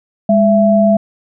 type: tone pair together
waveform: sine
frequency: 204.9 / 666.5 Hz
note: G#3 / E5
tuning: -23 / +19 cents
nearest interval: octave + minor sixth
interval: 2042 cents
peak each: -10 dBFS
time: 0.29-0.97 s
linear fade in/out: 5 ms
effects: none